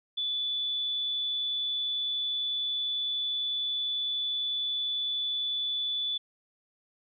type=tone; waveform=sine; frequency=3469 Hz; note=A7; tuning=25 cents flat; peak=-28 dBFS; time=0.17-6.18 s; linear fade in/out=10 ms; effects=none